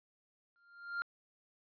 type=tone with exponential growth; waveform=triangle; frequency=1396.9 Hz; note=F6; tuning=in tune; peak=-30 dBFS; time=0.56-1.02 s; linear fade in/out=0 ms; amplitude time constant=100 ms; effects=resampled to 11025 Hz